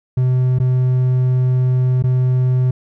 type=tone with dropouts; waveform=triangle; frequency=127.4 Hz; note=C3; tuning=46 cents flat; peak=-10 dBFS; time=0.17-2.71 s; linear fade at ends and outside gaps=5 ms; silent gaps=0.587-0.599 / 2.025-2.038 s; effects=none